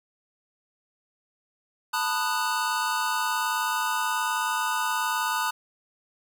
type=chord; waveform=square; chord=B dominant seventh; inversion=third; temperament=just; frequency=889 / 987.8 / 1234.7 / 1481.6 Hz; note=A5 / B5 / D#6 / F#6; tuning=+18 / 0 / -14 / +2 cents; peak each=-31 dBFS; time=1.93-5.51 s; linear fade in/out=10 ms; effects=none